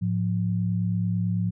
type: tone pair together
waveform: sine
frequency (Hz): 108.13 / 177.2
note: A2 / F3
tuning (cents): -30 / +25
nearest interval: major sixth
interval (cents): 855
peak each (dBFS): -25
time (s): 0.01-1.51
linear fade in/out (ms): 20
effects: none